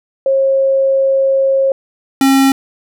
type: tone pair in turn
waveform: sine / square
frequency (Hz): 540 / 270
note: C#5 / C#4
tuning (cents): -45 / -45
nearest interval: octave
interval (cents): 1200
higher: first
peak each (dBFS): -9 / -8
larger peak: second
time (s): 0.26-1.72 / 2.21-2.52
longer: first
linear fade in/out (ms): 2
effects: none